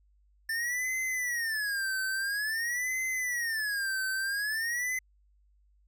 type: tone with vibrato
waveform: square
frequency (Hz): 1778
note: A6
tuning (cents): +18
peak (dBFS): -30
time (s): 0.49-4.99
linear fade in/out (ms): 5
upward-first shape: sine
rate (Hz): 0.49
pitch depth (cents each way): 250
effects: added 50 Hz sine -62 dBFS peak until 5.87 s